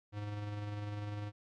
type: tone with tremolo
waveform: square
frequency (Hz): 103.83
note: G#2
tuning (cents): 0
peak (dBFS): -38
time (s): 0.12-1.32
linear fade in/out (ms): 50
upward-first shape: square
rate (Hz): 20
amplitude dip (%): 25
effects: low-pass 4000 Hz 12 dB/octave